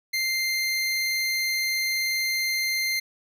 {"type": "tone", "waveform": "25% pulse", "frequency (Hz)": 2093, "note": "C7", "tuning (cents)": 0, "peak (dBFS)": -20, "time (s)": [0.13, 3], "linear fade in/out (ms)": 10, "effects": []}